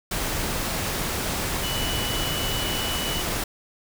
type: tone in noise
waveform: sine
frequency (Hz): 2960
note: F#7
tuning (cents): 0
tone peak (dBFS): -30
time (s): 1.63-3.22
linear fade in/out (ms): 5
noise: pink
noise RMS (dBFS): -27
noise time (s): 0.11-3.44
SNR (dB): -6
effects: none